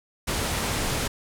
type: low-pass noise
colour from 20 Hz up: pink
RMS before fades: -27 dBFS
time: 0.27-1.08 s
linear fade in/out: 10 ms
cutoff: 12000 Hz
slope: 24 dB/octave
effects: none